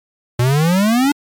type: exponential sweep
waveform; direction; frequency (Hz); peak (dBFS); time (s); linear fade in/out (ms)
square; up; 118.2 to 294.1; -12; 0.39-1.12; 5
effects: MP3 96 kbps